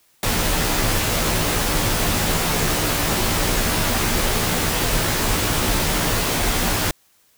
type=noise with comb filter; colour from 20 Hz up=pink; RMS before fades=-20 dBFS; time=0.23-6.91 s; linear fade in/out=2 ms; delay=15 ms; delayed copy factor=-0.65; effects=white hiss -59 dBFS RMS until 7.37 s